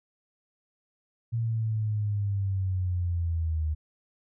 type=linear sweep; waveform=sine; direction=down; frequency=116.4 to 76.3 Hz; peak=-25 dBFS; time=1.32-3.75 s; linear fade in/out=20 ms; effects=none